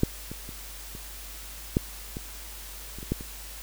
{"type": "clicks", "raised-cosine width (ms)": 3, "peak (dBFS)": [-7, -23, -27, -28, -8, -21, -28, -27, -12, -26], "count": 10, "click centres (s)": [0.034, 0.316, 0.491, 0.951, 1.769, 2.169, 2.986, 3.029, 3.12, 3.209], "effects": ["added 50 Hz sine -43 dBFS peak until 3.62 s", "white hiss -43 dBFS RMS until 3.62 s"]}